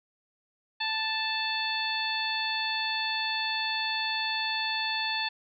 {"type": "harmonic tone", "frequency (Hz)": 880, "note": "A5", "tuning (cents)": 0, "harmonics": [1, 2, 3, 4, 5], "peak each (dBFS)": [-34, -34, -34, -34, -34], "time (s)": [0.8, 5.29], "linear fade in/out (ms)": 10, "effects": []}